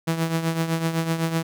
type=tone with tremolo; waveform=sawtooth; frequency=163.9 Hz; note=E3; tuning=10 cents flat; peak=-15 dBFS; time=0.07-1.43 s; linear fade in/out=10 ms; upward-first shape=triangle; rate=7.9 Hz; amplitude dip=70%; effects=none